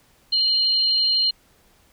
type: tone pair together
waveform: sine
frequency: 2960 / 4186 Hz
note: F#7 / C8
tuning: 0 / 0 cents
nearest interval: tritone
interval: 600 cents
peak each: -27 / -17 dBFS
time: 0.32-1.31 s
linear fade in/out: 10 ms
effects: pink hiss -58 dBFS RMS until 1.92 s